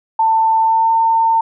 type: tone with pitch glide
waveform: sine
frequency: 892 to 905 Hz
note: A5 to A5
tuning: +23 to +48 cents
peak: -10 dBFS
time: 0.19-1.41 s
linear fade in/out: 5 ms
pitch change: +25 cents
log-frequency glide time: 0.6-0.91 s
effects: none